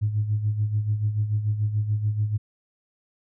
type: tone with tremolo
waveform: sine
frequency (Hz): 105.9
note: G#2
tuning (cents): +34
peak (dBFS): -18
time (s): 0.01-2.38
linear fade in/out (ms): 20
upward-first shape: sine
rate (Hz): 6.9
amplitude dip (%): 65
effects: tanh soft clip ceiling -14 dBFS